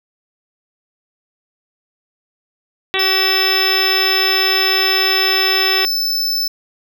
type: harmonic tone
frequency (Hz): 381.9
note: G4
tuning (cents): -45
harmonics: 1 / 2 / 3 / 4 / 5 / 6 / 7 / 8 / 9 / 10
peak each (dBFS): -22 / -26 / -26 / -28 / -22 / -25 / -23 / -28 / -23 / -26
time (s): 2.94-5.85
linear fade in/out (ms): 0
type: tone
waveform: square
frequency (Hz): 5274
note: E8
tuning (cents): 0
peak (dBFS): -16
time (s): 2.99-6.48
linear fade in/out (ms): 5
effects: none